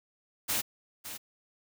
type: noise with echo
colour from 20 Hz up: white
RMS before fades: -30 dBFS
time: 0.48-0.62 s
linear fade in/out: 20 ms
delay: 560 ms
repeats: 1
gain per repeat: -11 dB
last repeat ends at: 1.18 s
effects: none